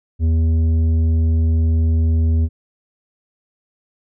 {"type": "tone with tanh clipping", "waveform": "sine", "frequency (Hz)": 81, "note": "E2", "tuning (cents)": -30, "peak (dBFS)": -14, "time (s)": [0.19, 2.49], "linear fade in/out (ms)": 50, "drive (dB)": 8, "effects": []}